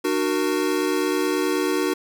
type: chord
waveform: square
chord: D augmented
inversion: none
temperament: equal with one note detuned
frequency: 300.7 / 370 / 466.2 Hz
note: D4 / F#4 / A#4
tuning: +41 / 0 / 0 cents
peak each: -25 / -24 / -28 dBFS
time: 0.04-1.94 s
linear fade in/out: 10 ms
effects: none